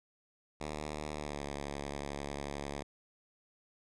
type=tone with pitch glide; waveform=5% pulse; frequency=75.4 to 71.17 Hz; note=D2 to C#2; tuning=+46 to +46 cents; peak=-27 dBFS; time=0.6-2.83 s; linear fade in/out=10 ms; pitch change=-100 cents; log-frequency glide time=1.14-1.45 s; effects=resampled to 22050 Hz